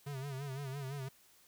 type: tone with vibrato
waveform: square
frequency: 137.2 Hz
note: C#3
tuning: 17 cents flat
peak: -40 dBFS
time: 0.06-1.09 s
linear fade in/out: 10 ms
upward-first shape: sine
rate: 5.9 Hz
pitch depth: 89 cents each way
effects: white hiss -65 dBFS RMS until 1.47 s